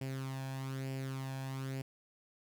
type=tone with flanger; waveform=sawtooth; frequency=133.5 Hz; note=C3; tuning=35 cents sharp; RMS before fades=-40 dBFS; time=0.01-1.82 s; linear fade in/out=5 ms; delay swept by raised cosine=0.39 to 1.22 ms; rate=1.1 Hz; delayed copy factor=+0.6; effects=none